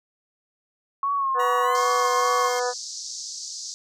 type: tone with vibrato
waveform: sine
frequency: 1096 Hz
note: C#6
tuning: 20 cents flat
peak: -21 dBFS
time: 1.03-2.49 s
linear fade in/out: 2 ms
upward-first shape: sine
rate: 2.5 Hz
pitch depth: 49 cents each way
type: harmonic tone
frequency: 246.9 Hz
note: B3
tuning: in tune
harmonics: 2 / 3 / 4 / 5 / 6 / 7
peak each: -25 / -29 / -31 / -33 / -35 / -36 dBFS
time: 1.34-2.74 s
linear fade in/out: 50 ms
type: tone with pitch glide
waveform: 20% pulse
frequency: 953 to 1063.5 Hz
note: A#5 to C6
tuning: +38 to +28 cents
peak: -26 dBFS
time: 1.39-2.6 s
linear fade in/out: 10 ms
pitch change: +190 cents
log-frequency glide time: 1.62-1.79 s
type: band-pass noise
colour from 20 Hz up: white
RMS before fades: -35 dBFS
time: 1.75-3.74 s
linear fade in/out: 0 ms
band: 4500 to 6800 Hz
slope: 48 dB/octave
effects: none